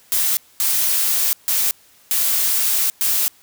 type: noise bursts at uneven times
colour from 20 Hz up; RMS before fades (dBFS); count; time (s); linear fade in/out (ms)
blue; -18; 5; 0.12-0.37 / 0.6-1.33 / 1.48-1.71 / 2.11-2.9 / 3.01-3.28; 0
effects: white hiss -52 dBFS RMS until 3.42 s